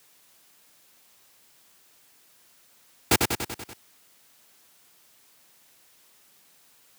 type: noise with echo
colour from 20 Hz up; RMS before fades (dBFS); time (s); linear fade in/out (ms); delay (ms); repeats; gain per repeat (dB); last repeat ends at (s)
pink; -17; 3.11-3.16; 5; 96; 6; -4; 3.736
effects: white hiss -59 dBFS RMS until 6.98 s + high-pass 100 Hz 12 dB/octave